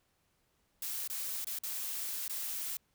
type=noise with dropouts; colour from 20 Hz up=blue; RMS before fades=-38 dBFS; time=0.82-2.77 s; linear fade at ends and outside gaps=2 ms; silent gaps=1.076-1.099 / 1.445-1.469 / 1.588-1.635 / 2.28-2.295 s; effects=pink hiss -75 dBFS RMS until 2.94 s